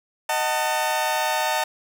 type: chord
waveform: sawtooth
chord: D# diminished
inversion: none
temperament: just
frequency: 622.3 / 746.7 / 896 Hz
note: D#5 / F#5 / A5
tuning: 0 / +16 / +31 cents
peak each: -23 / -23 / -20 dBFS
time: 0.29-1.64 s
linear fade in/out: 5 ms
effects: none